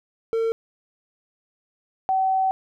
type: tone pair in turn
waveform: triangle / sine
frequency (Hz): 453.1 / 762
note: A#4 / G5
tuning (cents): -49 / -49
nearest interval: major sixth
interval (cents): 900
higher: second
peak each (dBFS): -18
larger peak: neither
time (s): 0.33-0.52 / 2.09-2.51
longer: second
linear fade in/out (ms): 0
effects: none